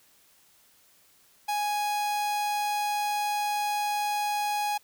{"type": "tone", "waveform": "45% pulse", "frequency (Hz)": 830.6, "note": "G#5", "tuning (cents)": 0, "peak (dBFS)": -26, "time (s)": [1.48, 4.78], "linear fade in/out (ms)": 10, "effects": ["white hiss -61 dBFS RMS until 4.83 s"]}